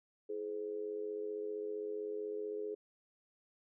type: tone with amplitude modulation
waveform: sine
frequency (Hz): 422.4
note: G#4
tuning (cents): +29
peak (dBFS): -34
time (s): 0.29-2.75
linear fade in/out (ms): 10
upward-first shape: sine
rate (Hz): 95.6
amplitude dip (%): 75
effects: none